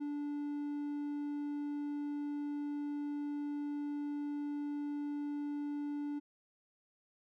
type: tone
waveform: triangle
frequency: 291 Hz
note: D4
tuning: 16 cents flat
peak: -34 dBFS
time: 0-6.2 s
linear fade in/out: 20 ms
effects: none